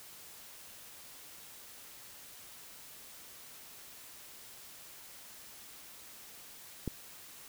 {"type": "click", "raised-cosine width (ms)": 3, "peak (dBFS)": -21, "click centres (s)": 6.877, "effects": ["white hiss -52 dBFS RMS until 7.48 s"]}